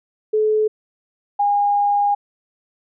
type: tone pair in turn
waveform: sine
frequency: 430.3 / 815.1 Hz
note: A4 / G#5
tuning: -39 / -33 cents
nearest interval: major seventh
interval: 1106 cents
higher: second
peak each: -14 dBFS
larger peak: neither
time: 0.33-0.68 / 1.39-2.15 s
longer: second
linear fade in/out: 10 ms
effects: none